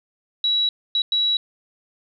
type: tone bursts at uneven times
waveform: sine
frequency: 3900 Hz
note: B7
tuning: 23 cents flat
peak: -17 dBFS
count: 3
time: 0.44-0.69 / 0.95-1.02 / 1.12-1.37 s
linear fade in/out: 2 ms
effects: none